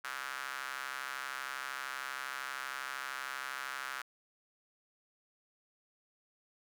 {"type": "tone with high-pass filter", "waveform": "square", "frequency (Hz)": 66.4, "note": "C2", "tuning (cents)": 26, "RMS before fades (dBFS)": -41, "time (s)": [0.04, 4.02], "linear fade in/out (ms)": 5, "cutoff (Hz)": 1400, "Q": 3, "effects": []}